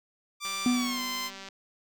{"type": "tone with pitch glide", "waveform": "10% pulse", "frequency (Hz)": [1177, 1036.5], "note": ["D6", "C6"], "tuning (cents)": [3, -17], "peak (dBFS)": -23, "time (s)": [0.4, 1.31], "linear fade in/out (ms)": 50, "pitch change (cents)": -220, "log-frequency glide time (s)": [0.73, 1.01]}
{"type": "click train", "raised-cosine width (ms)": 0.2, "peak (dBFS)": -26, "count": 202, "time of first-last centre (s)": [0.45, 1.486], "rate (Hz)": 194}
{"type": "tone with exponential decay", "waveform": "triangle", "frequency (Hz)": 246.9, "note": "B3", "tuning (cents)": 0, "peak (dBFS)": -18, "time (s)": [0.66, 1.49], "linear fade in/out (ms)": 2, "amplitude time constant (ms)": 180}
{"effects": []}